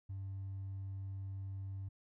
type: tone with hard clipping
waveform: triangle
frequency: 97 Hz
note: G2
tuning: 18 cents flat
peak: -40 dBFS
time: 0.09-1.89 s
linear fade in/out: 10 ms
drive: 2 dB
effects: none